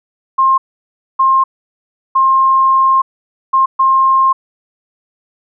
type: tone bursts at uneven times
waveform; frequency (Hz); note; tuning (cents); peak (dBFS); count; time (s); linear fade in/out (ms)
sine; 1063; C6; +27; -7; 5; 0.38-0.58 / 1.19-1.44 / 2.15-3.02 / 3.53-3.66 / 3.79-4.33; 10
effects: none